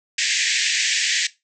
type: band-pass noise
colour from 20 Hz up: pink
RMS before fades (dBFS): -21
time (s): 0.18-1.27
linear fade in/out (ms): 5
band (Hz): 1700 to 7800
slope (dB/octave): 96
effects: noise-tail reverb RT60 0.2 s tail -17 dB re dry